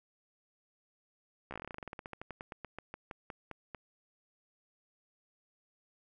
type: slowing click train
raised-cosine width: 0.5 ms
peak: -27 dBFS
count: 29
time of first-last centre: 1.51-3.747 s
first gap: 14 ms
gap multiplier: 1.11
effects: none